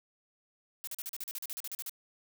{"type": "noise bursts", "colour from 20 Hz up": "blue", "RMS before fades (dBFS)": -39, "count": 15, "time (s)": [0.84, 1.895], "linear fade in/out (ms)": 0, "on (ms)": 33, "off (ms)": 40, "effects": []}